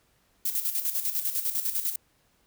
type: noise with tremolo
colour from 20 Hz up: violet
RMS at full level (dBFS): -27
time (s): 0.45-1.96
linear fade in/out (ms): 5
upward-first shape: square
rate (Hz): 10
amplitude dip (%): 60
effects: pink hiss -67 dBFS RMS until 2.46 s